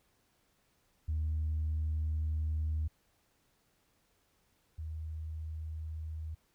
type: tone pair in turn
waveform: sine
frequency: 77.78 / 78.91 Hz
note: D#2 / D#2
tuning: 0 / +25 cents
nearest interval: unison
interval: 25 cents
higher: second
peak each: -29 / -37 dBFS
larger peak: first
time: 1.08-2.88 / 4.78-6.35 s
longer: first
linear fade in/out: 10 ms
effects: tanh soft clip ceiling -27 dBFS + pink hiss -73 dBFS RMS until 6.54 s